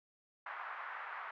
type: band-pass noise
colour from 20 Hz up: pink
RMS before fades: -45 dBFS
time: 0.46-1.31 s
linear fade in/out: 5 ms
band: 910 to 1800 Hz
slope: 24 dB/octave
effects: none